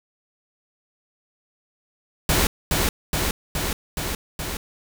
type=noise with echo; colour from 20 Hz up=pink; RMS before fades=-19 dBFS; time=2.29-2.47 s; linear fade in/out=2 ms; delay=420 ms; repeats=5; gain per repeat=-2 dB; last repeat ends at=4.57 s; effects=none